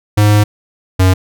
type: tone pair in turn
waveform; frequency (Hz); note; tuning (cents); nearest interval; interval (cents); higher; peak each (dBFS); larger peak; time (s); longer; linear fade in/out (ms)
square; 104.6 / 93.19; G#2 / F#2; +13 / +13; major second; 200; first; -7; neither; 0.17-0.44 / 0.99-1.14; first; 10
effects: none